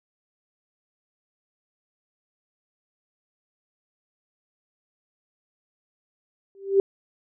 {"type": "tone with exponential growth", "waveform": "sine", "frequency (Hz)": 392, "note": "G4", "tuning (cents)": 0, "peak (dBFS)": -11, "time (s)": [6.55, 6.8], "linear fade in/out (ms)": 1, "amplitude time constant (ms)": 54, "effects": []}